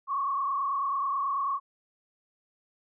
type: tone with frequency modulation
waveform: sine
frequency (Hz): 1108.7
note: C#6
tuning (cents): 0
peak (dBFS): -26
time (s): 0.07-1.6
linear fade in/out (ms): 50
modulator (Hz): 29.2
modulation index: 1.5
effects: none